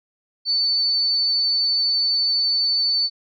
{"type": "tone", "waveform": "sine", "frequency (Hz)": 4506, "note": "C#8", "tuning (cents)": 28, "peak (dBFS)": -17, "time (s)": [0.45, 3.1], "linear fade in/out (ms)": 50, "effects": []}